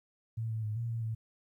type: tone with pitch steps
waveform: sine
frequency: 113.1 / 111 / 106.9 / 116.8 / 114.8 / 111.6 Hz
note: A2 / A2 / A2 / A#2 / A#2 / A2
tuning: +48 / +16 / -49 / +4 / -26 / +25 cents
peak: -32 dBFS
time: 0.37-1.15 s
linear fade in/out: 10 ms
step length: 130 ms
effects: 12-bit